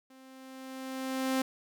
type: tone with level ramp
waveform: sawtooth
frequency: 262.8 Hz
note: C4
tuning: 8 cents sharp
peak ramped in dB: -50 to -22 dBFS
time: 0.1-1.42 s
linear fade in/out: 5 ms
effects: none